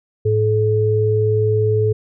sine tone pair together, 107.4 / 429.6 Hz, A2 / A4, -41 / -41 cents, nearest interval 2 octaves, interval 2400 cents, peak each -16 dBFS, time 0.25-1.93 s, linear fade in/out 10 ms, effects none

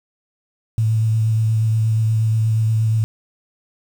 sine tone with vibrato, 110.7 Hz, A2, 11 cents sharp, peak -14 dBFS, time 0.78-3.04 s, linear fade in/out 0 ms, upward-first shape sine, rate 8.4 Hz, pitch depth 19 cents each way, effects 7-bit

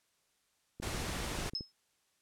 click train, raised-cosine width 3 ms, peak -30 dBFS, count 12, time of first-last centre 0.8-1.609 s, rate 13.6 Hz
pink noise, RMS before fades -38 dBFS, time 0.82-1.5 s, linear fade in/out 10 ms
sine tone with exponential decay, 5180 Hz, E8, 31 cents flat, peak -30 dBFS, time 1.55-1.72 s, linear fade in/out 1 ms, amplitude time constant 35 ms
effects white hiss -75 dBFS RMS until 2.21 s + low-pass 10000 Hz 12 dB/octave

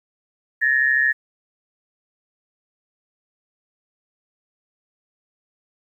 sine tone pair together, 1719.8 / 1853 Hz, A6 / A#6, -40 / -11 cents, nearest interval minor second, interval 129 cents, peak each -18 dBFS, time 0.61-1.13 s, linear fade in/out 20 ms, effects 9-bit

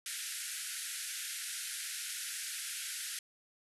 white band-pass noise, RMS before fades -41 dBFS, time 0.06-3.19 s, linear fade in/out 2 ms, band 1400 to 12000 Hz, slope 96 dB/octave, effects none

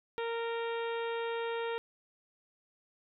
harmonic tone with a mistuned harmonic, 462.5 Hz, A#4, 14 cents flat, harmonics 1 / 2 / 3 / 4 / 5 / 6 / 7 / 8, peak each -34 / -40 / -44 / -46 / -48 / -50 / -51 / -52 dBFS, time 0.18-1.78 s, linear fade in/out 0 ms, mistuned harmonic 5, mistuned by +19 cents, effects none

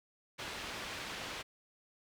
white low-pass noise, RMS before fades -43 dBFS, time 0.38-1.43 s, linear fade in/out 20 ms, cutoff 3400 Hz, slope 12 dB/octave, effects none

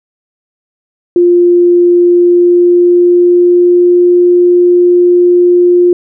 sine tone with pitch glide, 350.6 to 353.7 Hz, F4 to F4, +7 to +22 cents, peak -3 dBFS, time 1.16-5.93 s, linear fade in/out 2 ms, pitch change +15 cents, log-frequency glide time 2.04-4.09 s, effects none

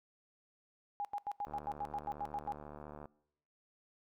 sine tone bursts, 818 Hz, G#5, 26 cents flat, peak -35 dBFS, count 12, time 1-2.522 s, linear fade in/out 0 ms, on 48 ms, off 86 ms
click train, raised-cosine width 1 ms, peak -34 dBFS, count 119, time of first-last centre 1.47-3.056 s, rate 74.4 Hz
effects noise-tail reverb RT60 0.8 s tail -23 dB re dry

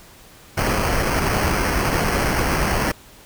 pink noise with sample-and-hold, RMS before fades -20 dBFS, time 0.57-2.92 s, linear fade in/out 10 ms, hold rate 3675 Hz, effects pink hiss -46 dBFS RMS until 3.25 s

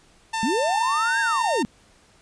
sawtooth tone with pitch glide, 896 to 911.1 Hz, A5 to A#5, +31 to -40 cents, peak -20 dBFS, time 0.33-1.63 s, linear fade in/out 10 ms, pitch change +29 cents, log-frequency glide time 0.78-1.16 s
sine linear two-way sweep, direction up then down, 196 to 1661.2 to 196 Hz, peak -21 dBFS, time 0.43-1.65 s, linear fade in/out 0 ms, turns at 1.2 s
effects pink hiss -56 dBFS RMS until 2.21 s + resampled to 22050 Hz

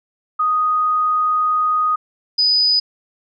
sine tone pair in turn, 1244.5 / 4978 Hz, D#6 / D#8, 0 / 0 cents, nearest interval 2 octaves, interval 2400 cents, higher second, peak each -14 / -12 dBFS, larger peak second, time 0.39-1.96 / 2.38-2.8 s, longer first, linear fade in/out 10 ms, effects none

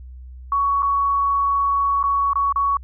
sine tone with dropouts, 1119 Hz, C#6, 16 cents sharp, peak -16 dBFS, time 0.52-2.77 s, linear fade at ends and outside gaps 2 ms, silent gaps 0.823-0.829 / 2.029-2.038 / 2.333-2.356 / 2.525-2.559 s, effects added 63 Hz sine -35 dBFS peak until 2.83 s

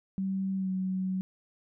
sine tone with pitch glide, 192 to 187.51 Hz, G3 to F#3, -36 to +23 cents, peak -28 dBFS, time 0.18-1.21 s, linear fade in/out 0 ms, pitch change -41 cents, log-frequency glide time 0.56-0.7 s, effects none

